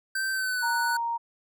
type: tone with pitch glide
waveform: square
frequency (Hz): 1555 to 1479.6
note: G6 to F#6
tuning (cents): -14 to 0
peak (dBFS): -27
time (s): 0.15-0.97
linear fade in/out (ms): 5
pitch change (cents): -86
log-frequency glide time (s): 0.32-0.64
type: tone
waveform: sine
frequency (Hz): 932.3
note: A#5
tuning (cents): 0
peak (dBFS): -26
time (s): 0.62-1.18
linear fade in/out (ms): 20
effects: none